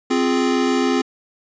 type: chord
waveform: square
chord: F minor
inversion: second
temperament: equal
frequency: 261.6 / 349.2 / 415.3 Hz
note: C4 / F4 / Ab4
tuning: 0 / 0 / 0 cents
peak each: -19 / -23 / -23 dBFS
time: 0.1-1.02 s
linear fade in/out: 10 ms
effects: resampled to 16000 Hz